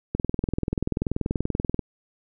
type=click train; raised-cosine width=3 ms; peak=-11 dBFS; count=35; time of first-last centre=0.15-1.793 s; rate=20.7 Hz; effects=none